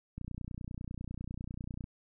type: click train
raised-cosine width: 5 ms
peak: -28 dBFS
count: 51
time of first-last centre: 0.18-1.841 s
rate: 30.1 Hz
effects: none